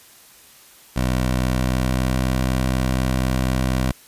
15% pulse tone with pitch glide, 63.1 to 64.13 Hz, B1 to C2, +38 to -34 cents, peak -12 dBFS, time 0.96-3.92 s, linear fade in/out 5 ms, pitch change +28 cents, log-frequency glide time 1.41-2.28 s, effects white hiss -48 dBFS RMS until 4.07 s + resampled to 32000 Hz

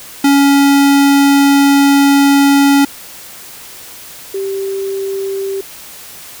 square / sine tone pair in turn, 280 / 390 Hz, C#4 / G4, +18 / -9 cents, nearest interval tritone, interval 573 cents, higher second, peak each -7 / -16 dBFS, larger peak first, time 0.24-2.85 / 4.34-5.61 s, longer first, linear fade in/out 5 ms, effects white hiss -33 dBFS RMS until 6.4 s

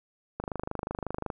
click train, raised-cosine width 1 ms, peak -18 dBFS, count 24, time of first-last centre 0.4-1.302 s, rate 25.5 Hz, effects none

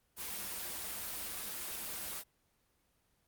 white noise with comb filter, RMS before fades -41 dBFS, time 0.16-2.24 s, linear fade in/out 50 ms, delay 7.4 ms, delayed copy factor -0.7, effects pink hiss -75 dBFS RMS until 3.27 s + Opus 24 kbps

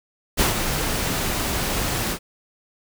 pink noise with ADSR envelope, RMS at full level -17 dBFS, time 0.37-2.19 s, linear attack 33 ms, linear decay 130 ms, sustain -7 dB, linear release 75 ms, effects none

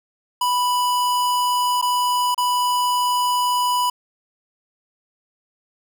square tone with dropouts, 987.8 Hz, B5, in tune, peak -18 dBFS, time 0.41-3.9 s, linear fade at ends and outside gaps 5 ms, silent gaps 1.815-1.824 / 2.346-2.378 s, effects none

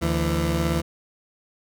20% pulse tone pair together, 74.7 / 167.7 Hz, D2 / E3, +30 / +30 cents, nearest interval octave + major second, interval 1400 cents, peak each -19 dBFS, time 0.01-0.82 s, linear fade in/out 20 ms, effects none

